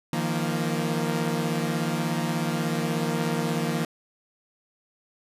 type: chord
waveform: sawtooth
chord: Eb suspended second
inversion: none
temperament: equal with one note detuned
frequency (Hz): 155.56 / 172.11 / 233.1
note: Eb3 / F3 / Bb3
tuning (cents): 0 / -25 / 0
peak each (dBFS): -25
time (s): 0.13-3.85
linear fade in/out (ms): 2
effects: resampled to 32000 Hz